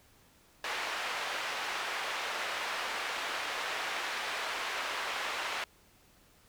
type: band-pass noise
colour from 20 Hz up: white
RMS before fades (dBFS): -36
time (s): 0.64-5.64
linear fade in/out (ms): 2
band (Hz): 600 to 2400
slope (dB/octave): 12
effects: pink hiss -63 dBFS RMS until 6.48 s